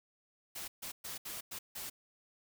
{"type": "noise bursts at uneven times", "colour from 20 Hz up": "white", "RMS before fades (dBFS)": -43, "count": 6, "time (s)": [[0.55, 0.68], [0.82, 0.92], [1.04, 1.18], [1.25, 1.41], [1.51, 1.59], [1.75, 1.9]], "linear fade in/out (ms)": 10, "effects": []}